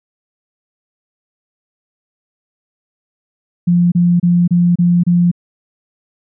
sine tone bursts, 174.61 Hz, F3, in tune, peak -8 dBFS, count 6, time 3.67-5.315 s, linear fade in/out 10 ms, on 250 ms, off 29 ms, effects none

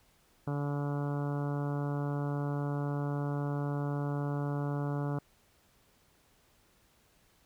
harmonic tone, 143.8 Hz, D3, 36 cents flat, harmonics 1 / 2 / 3 / 4 / 5 / 6 / 7 / 8 / 9 / 10, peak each -32 / -38 / -42 / -44 / -46 / -48 / -49 / -50 / -51 / -52 dBFS, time 0.47-5.19 s, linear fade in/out 5 ms, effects pink hiss -67 dBFS RMS until 7.45 s

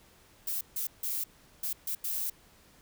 violet noise bursts at uneven times, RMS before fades -33 dBFS, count 6, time 0.47-0.61 / 0.76-0.87 / 1.03-1.24 / 1.63-1.73 / 1.87-1.95 / 2.04-2.3 s, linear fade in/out 5 ms, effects pink hiss -60 dBFS RMS until 2.81 s

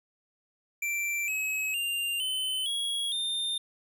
square tone with pitch steps, 2348 / 2561 / 2792 / 3045 / 3321 / 3621 Hz, D7 / D#7 / F7 / F#7 / G#7 / A7, -1 / +49 / -1 / +49 / -1 / +49 cents, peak -29 dBFS, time 0.82-3.58 s, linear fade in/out 5 ms, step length 460 ms, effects none

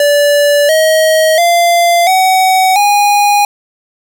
square tone with pitch steps, 580 / 632.5 / 689.7 / 752.2 / 820.2 Hz, D5 / D#5 / F5 / F#5 / G#5, -22 / +28 / -22 / +28 / -22 cents, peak -7 dBFS, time 0-3.45 s, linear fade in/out 2 ms, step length 690 ms, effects none

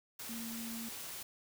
sine tone in noise, 229.3 Hz, A#3, 28 cents flat, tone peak -42 dBFS, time 0.29-0.89 s, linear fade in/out 5 ms, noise white, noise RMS -45 dBFS, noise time 0.19-1.23 s, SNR 0 dB, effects none

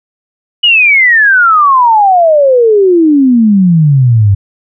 sine exponential sweep, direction down, 2960 to 95.6 Hz, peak -3 dBFS, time 0.63-4.35 s, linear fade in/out 10 ms, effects none

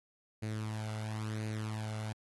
sawtooth tone with flanger, 108.5 Hz, A2, 24 cents flat, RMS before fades -38 dBFS, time 0.42-2.13 s, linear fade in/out 10 ms, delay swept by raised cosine 0.45 to 1.45 ms, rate 0.97 Hz, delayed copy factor +0.55, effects AAC 32 kbps

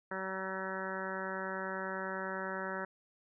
harmonic tone, 190 Hz, F#3, 46 cents sharp, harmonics 1 / 2 / 3 / 4 / 5 / 6 / 7 / 8 / 9 / 10, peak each -45 / -44 / -43 / -50 / -44 / -53 / -44 / -44 / -45 / -49 dBFS, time 0.11-2.85 s, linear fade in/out 5 ms, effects none

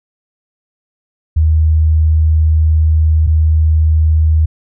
sine tone pair in turn, 78.6 / 78.6 Hz, D#2 / D#2, +18 / +18 cents, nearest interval unison, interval 0 cents, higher neither, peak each -7 dBFS, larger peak neither, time 1.36-3.27 / 3.27-4.46 s, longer first, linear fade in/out 10 ms, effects none

